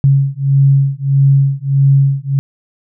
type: beating tone pair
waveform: sine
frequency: 137 / 138.6 Hz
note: C#3 / C#3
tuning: -20 / 0 cents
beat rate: 1.6 Hz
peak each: -11 dBFS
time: 0.04-2.39 s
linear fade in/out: 0 ms
effects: none